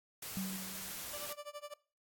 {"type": "noise", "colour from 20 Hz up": "white", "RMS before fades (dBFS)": -44, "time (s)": [0.22, 1.33], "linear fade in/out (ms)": 5}
{"type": "tone with exponential decay", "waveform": "sine", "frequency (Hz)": 189.5, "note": "F#3", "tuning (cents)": 42, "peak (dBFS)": -34, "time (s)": [0.37, 1.2], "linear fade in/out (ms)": 0, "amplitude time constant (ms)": 180}
{"type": "tone with tremolo", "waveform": "30% pulse", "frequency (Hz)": 587.3, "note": "D5", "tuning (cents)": 0, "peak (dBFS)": -39, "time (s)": [1.13, 1.74], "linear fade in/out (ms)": 5, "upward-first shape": "sine", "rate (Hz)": 12, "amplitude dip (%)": 95}
{"effects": ["noise-tail reverb RT60 0.4 s tail -21 dB re dry", "AAC 64 kbps"]}